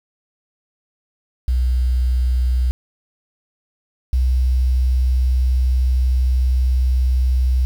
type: tone pair in turn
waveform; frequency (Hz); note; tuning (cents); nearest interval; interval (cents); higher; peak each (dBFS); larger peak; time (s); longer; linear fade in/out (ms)
sine; 62.4 / 63.38; B1 / B1; +19 / +46; unison; 27; second; -14 / -13; second; 1.48-2.71 / 4.13-7.65; second; 0
effects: 7-bit